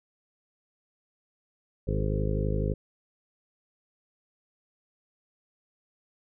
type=harmonic tone with a mistuned harmonic; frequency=51.91 Hz; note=G#1; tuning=in tune; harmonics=1 / 2 / 3 / 4 / 5 / 6 / 7 / 8 / 9 / 10; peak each=-29 / -31 / -32 / -37 / -40 / -41 / -40 / -36 / -40 / -38 dBFS; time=1.87-2.74 s; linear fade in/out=10 ms; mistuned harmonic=8; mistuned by=+20 cents; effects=none